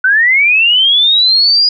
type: linear sweep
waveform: sine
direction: up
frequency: 1480 to 4933 Hz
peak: -6 dBFS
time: 0.04-1.69 s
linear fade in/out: 5 ms
effects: none